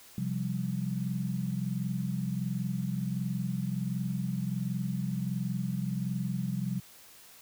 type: chord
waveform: sine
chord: C suspended fourth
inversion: none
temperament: equal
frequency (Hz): 130.81 / 174.61 / 196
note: C3 / F3 / G3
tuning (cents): 0 / 0 / 0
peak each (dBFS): -34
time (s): 0.18-6.8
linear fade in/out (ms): 2
effects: white hiss -54 dBFS RMS until 7.41 s